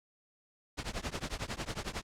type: noise with tremolo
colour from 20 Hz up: pink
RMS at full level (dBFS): -34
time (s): 0.77-2.03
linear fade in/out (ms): 20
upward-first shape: triangle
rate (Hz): 11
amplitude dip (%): 100
effects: low-pass 7000 Hz 12 dB/octave